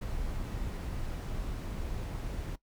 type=noise; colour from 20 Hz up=brown; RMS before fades=-36 dBFS; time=0.01-2.56 s; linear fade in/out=10 ms; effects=noise-tail reverb RT60 0.1 s tail -18 dB re dry